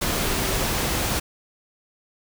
sine tone in noise, 381.8 Hz, G4, 46 cents flat, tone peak -34 dBFS, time 0.22-0.63 s, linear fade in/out 10 ms, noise pink, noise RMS -24 dBFS, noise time 0.01-1.2 s, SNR -13 dB, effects none

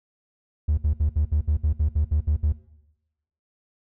triangle tone bursts, 75.5 Hz, D2, 48 cents sharp, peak -15 dBFS, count 12, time 0.68-2.526 s, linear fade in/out 10 ms, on 97 ms, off 62 ms, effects noise-tail reverb RT60 0.9 s tail -19 dB re dry + tanh soft clip ceiling -13 dBFS

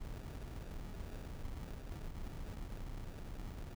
brown noise with sample-and-hold, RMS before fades -45 dBFS, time 0-3.75 s, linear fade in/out 20 ms, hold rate 1050 Hz, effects none

